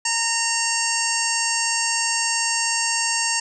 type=harmonic tone; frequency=919 Hz; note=A#5; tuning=25 cents flat; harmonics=1 / 2 / 3 / 5 / 6 / 7 / 8 / 9; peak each=-28 / -28 / -28 / -28 / -28 / -28 / -28 / -28 dBFS; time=0.05-3.4 s; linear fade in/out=5 ms; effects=none